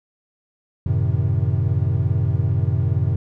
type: chord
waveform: triangle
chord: F# diminished seventh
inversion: none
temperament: equal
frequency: 92.5 / 110 / 130.81 / 155.56 Hz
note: F#2 / A2 / C3 / Eb3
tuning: 0 / 0 / 0 / 0 cents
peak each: -19 / -20 / -20 / -25 dBFS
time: 0.86-3.16 s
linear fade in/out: 5 ms
effects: none